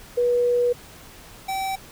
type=tone pair in turn; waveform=sine / square; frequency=485.7 / 771 Hz; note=B4 / G5; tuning=-29 / -29 cents; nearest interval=minor sixth; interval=800 cents; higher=second; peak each=-17 / -25 dBFS; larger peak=first; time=0.17-0.73 / 1.48-1.76 s; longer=first; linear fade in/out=10 ms; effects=pink hiss -45 dBFS RMS until 1.91 s